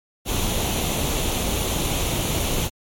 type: noise with comb filter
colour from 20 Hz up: pink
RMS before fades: -23 dBFS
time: 0.25-2.7 s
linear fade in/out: 50 ms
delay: 0.3 ms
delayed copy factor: +0.55
effects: MP3 64 kbps